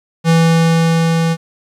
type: tone with level ramp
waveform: square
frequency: 164.81 Hz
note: E3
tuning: in tune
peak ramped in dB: -8 to -13 dBFS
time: 0.24-1.37 s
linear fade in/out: 50 ms
effects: low-pass 9000 Hz 12 dB/octave + 8-bit